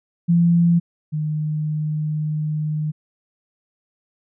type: tone pair in turn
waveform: sine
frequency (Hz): 170.5 / 152.95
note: F3 / D#3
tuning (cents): -41 / -29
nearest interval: major second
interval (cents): 188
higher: first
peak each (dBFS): -12 / -20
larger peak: first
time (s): 0.28-0.8 / 1.12-2.92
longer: second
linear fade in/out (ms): 20
effects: none